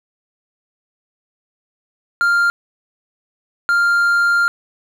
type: tone bursts at uneven times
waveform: triangle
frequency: 1396.9 Hz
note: F6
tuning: in tune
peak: -10 dBFS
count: 2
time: 2.21-2.5 / 3.69-4.48 s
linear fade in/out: 0 ms
effects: none